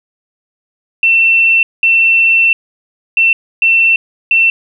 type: tone bursts at uneven times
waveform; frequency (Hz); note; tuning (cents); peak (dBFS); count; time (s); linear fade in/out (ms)
sine; 2692; E7; +36; -6; 5; 1.03-1.63 / 1.83-2.53 / 3.17-3.33 / 3.62-3.96 / 4.31-4.5; 2
effects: 8-bit